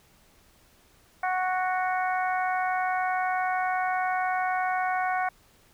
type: harmonic tone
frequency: 369.4 Hz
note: F#4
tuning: 3 cents flat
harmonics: 2 / 3 / 4 / 5 / 6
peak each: -26 / -33 / -32 / -37 / -37 dBFS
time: 1.23-5.29 s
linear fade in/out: 5 ms
effects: pink hiss -60 dBFS RMS until 5.73 s